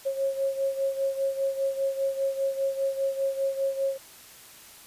sine beating tone pair, 542 / 547 Hz, C#5 / C#5, -39 / -23 cents, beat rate 5 Hz, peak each -26 / -31 dBFS, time 0.05-3.98 s, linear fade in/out 20 ms, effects white hiss -49 dBFS RMS until 4.86 s + resampled to 32000 Hz

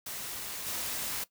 white noise with level steps, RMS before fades -39 / -35 dBFS, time 0.06-1.24 s, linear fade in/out 5 ms, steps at 0.66 s, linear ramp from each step 10 ms, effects noise-tail reverb RT60 0.1 s tail -17 dB re dry

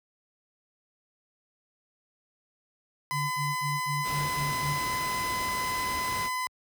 sine tone bursts, 145.1 Hz, D3, 21 cents flat, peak -30 dBFS, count 7, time 3.11-4.798 s, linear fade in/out 50 ms, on 200 ms, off 48 ms
30% pulse tone, 1012 Hz, B5, 42 cents sharp, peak -26 dBFS, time 3.11-6.47 s, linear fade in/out 0 ms
pink noise, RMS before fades -37 dBFS, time 4.03-6.3 s, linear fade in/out 50 ms
effects high-pass 60 Hz 12 dB/octave

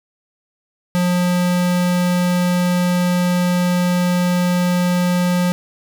square tone, 178.3 Hz, F3, 36 cents sharp, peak -15 dBFS, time 0.95-5.52 s, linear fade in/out 0 ms, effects none

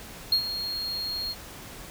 triangle tone with ADSR envelope, 4264 Hz, C8, 32 cents sharp, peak -16 dBFS, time 0.32-1.35 s, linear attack 4 ms, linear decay 86 ms, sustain -12 dB, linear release 41 ms, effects pink hiss -43 dBFS RMS until 1.9 s

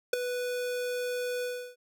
square tone with ADSR envelope, 493.9 Hz, B4, in tune, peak -19 dBFS, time 0.13-1.76 s, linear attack 5 ms, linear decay 7 ms, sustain -12 dB, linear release 330 ms, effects none

